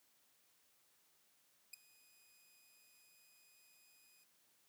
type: tone with ADSR envelope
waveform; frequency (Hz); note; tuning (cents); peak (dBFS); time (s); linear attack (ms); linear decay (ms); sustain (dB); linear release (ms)
10% pulse; 2489; D#7; 0; -35; 1.73-4.24; 7; 8; -24; 6
effects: white hiss -74 dBFS RMS until 4.68 s + high-pass 100 Hz 12 dB/octave